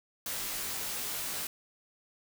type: noise with comb filter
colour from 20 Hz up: white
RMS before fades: -36 dBFS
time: 0.26-1.47 s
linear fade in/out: 2 ms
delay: 18 ms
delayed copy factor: -0.8
effects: none